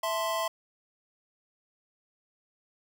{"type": "chord", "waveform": "square", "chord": "A minor", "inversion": "second", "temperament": "equal", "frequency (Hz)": [659.3, 880, 1046.5], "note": ["E5", "A5", "C6"], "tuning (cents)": [0, 0, 0], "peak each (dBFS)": [-32, -38, -32], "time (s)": [0.03, 0.48], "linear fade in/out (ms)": 5, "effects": []}